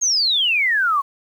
sine exponential sweep, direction down, 6645 to 1072 Hz, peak -15 dBFS, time 0.01-1.02 s, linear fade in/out 20 ms, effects 8-bit

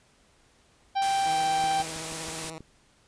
harmonic tone, 784 Hz, G5, in tune, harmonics 1 / 2 / 3 / 4 / 5 / 6 / 7, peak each -23 / -40 / -41 / -40 / -42 / -47 / -47 dBFS, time 0.95-1.83 s, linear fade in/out 20 ms
white noise, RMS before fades -35 dBFS, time 1.02-2.5 s, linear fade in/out 0 ms
10% pulse tone with vibrato, 160.7 Hz, E3, 44 cents flat, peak -30 dBFS, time 1.26-2.58 s, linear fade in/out 0 ms, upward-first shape sine, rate 16 Hz, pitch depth 36 cents each way
click train, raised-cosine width 3 ms, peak -31 dBFS, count 7, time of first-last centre 1.64-2.606 s, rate 6.21 Hz
effects pink hiss -62 dBFS RMS until 3.07 s + resampled to 22050 Hz

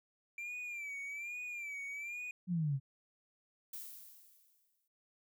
triangle tone with vibrato, 2349 Hz, D7, in tune, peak -39 dBFS, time 0.38-2.31 s, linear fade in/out 2 ms, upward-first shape sine, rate 1.2 Hz, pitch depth 88 cents each way
sine exponential sweep, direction down, 185.3 to 130.81 Hz, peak -31 dBFS, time 2.47-2.8 s, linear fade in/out 50 ms
violet noise with exponential decay, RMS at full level -44 dBFS, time 3.73-4.88 s, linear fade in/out 5 ms, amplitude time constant 250 ms
effects none

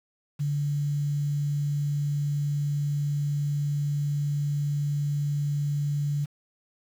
sine tone with quantisation, 144.9 Hz, D3, 23 cents flat, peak -24 dBFS, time 0.39-6.26 s, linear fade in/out 20 ms, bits 8, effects none

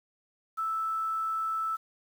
sine tone, 1316 Hz, E6, 3 cents flat, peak -28 dBFS, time 0.57-1.77 s, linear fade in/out 20 ms, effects 9-bit

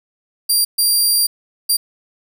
15% pulse tone bursts at uneven times, 4749 Hz, D8, 18 cents sharp, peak -6 dBFS, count 3, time 0.49-0.65 / 0.78-1.27 / 1.69-1.77 s, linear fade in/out 10 ms, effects none

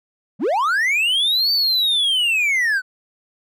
triangle linear two-way sweep, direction up then down, 152.8 to 4600 to 1466 Hz, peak -14 dBFS, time 0.39-2.82 s, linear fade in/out 50 ms, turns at 1.52 s, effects none

